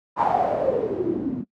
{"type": "noise with low-pass filter sweep", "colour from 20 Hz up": "white", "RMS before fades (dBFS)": -23, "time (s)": [0.16, 1.45], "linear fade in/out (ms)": 50, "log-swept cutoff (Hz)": [950, 230], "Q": 8, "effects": ["noise-tail reverb RT60 0.1 s tail -21 dB re dry", "high-pass 100 Hz 12 dB/octave"]}